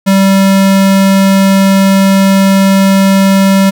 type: tone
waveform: square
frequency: 194.2 Hz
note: G3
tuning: 16 cents flat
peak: -5 dBFS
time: 0.06-3.71 s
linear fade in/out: 20 ms
effects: none